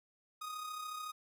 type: tone with amplitude modulation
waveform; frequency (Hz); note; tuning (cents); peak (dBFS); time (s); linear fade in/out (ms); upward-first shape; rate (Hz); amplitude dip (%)
45% pulse; 1244.5; D#6; 0; -39; 0.41-1.12; 10; sine; 33.8; 45
effects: none